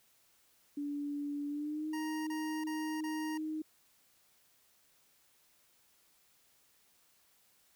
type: tone with pitch glide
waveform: sine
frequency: 288.7 to 311.2 Hz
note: D4 to D#4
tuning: -30 to 0 cents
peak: -35 dBFS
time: 0.77-3.62 s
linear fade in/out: 5 ms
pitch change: +130 cents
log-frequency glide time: 1.48-1.9 s
type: tone bursts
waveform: 25% pulse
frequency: 938 Hz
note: A#5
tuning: 11 cents sharp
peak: -38 dBFS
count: 4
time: 1.93-3.377 s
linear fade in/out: 5 ms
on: 340 ms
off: 29 ms
effects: white hiss -69 dBFS RMS until 7.75 s